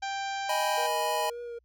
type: harmonic tone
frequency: 787 Hz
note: G5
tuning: 7 cents sharp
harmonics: 1 / 2 / 3 / 4 / 5 / 6 / 7 / 8 / 9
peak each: -32 / -38 / -42 / -44 / -46 / -48 / -49 / -50 / -51 dBFS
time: 0.02-0.87 s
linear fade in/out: 10 ms
type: chord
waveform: square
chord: G# minor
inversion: second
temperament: equal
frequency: 622.3 / 830.6 / 987.8 Hz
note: D#5 / G#5 / B5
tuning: 0 / 0 / 0 cents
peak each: -32 dBFS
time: 0.49-1.3 s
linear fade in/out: 5 ms
type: tone with vibrato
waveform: triangle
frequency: 474.8 Hz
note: A#4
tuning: 32 cents sharp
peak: -34 dBFS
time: 0.77-1.59 s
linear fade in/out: 10 ms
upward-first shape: triangle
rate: 3.5 Hz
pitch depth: 23 cents each way
effects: added 60 Hz sine -66 dBFS peak until 1.64 s